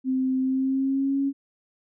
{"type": "tone with pitch glide", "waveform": "sine", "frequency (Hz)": [260.5, 276], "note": ["C4", "C#4"], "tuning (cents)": [-7, -7], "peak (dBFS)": -21, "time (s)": [0.04, 1.33], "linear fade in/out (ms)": 50, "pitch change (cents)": 100, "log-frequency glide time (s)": [0.4, 1.21], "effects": []}